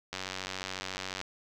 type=click train; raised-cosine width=0.2 ms; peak=-18 dBFS; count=103; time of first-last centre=0.13-1.214 s; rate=94.1 Hz; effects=none